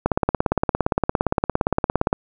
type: click train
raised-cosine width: 1 ms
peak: -3 dBFS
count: 37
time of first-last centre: 0.06-2.129 s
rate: 17.4 Hz
effects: none